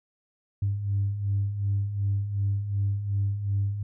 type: beating tone pair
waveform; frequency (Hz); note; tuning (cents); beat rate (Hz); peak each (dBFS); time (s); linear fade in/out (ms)
sine; 98 / 100.7; G2 / G2; 0 / +47; 2.7; -31 / -24; 0.62-3.83; 5
effects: tanh soft clip ceiling -18 dBFS